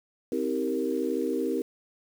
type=chord; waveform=sine; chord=C minor seventh; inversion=none; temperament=equal with one note detuned; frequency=261.6 / 319.1 / 392 / 466.2 Hz; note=C4 / Eb4 / G4 / Bb4; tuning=0 / +44 / 0 / 0 cents; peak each=-31 dBFS; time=0.32-1.62 s; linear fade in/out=2 ms; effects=8-bit